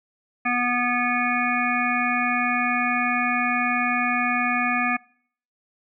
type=harmonic tone; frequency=244.6 Hz; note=B3; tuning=16 cents flat; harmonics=1 / 3 / 5 / 7 / 9 / 10; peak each=-27 / -27 / -27 / -27 / -27 / -27 dBFS; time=0.45-4.97 s; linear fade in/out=10 ms; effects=noise-tail reverb RT60 0.6 s tail -26 dB re dry